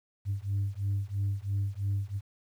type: beating tone pair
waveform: sine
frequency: 98 / 101 Hz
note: G2 / G#2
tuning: 0 / -48 cents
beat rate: 3 Hz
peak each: -30 dBFS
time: 0.25-2.21 s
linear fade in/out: 50 ms
effects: tanh soft clip ceiling -24 dBFS + 10-bit